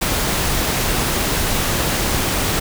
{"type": "noise", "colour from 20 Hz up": "pink", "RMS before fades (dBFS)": -19, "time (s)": [0.01, 2.6], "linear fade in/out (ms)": 10, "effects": []}